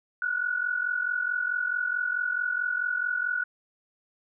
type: tone pair together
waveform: sine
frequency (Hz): 1435.4 / 1480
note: F6 / F#6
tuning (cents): +47 / 0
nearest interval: minor second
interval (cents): 53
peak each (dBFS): -30 / -27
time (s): 0.22-3.44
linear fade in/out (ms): 2
effects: none